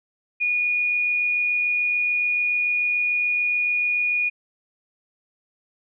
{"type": "tone with amplitude modulation", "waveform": "sine", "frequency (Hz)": 2449, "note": "D#7", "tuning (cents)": -28, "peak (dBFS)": -18, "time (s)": [0.4, 4.3], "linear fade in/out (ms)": 20, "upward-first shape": "sine", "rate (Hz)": 86.9, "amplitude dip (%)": 25, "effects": []}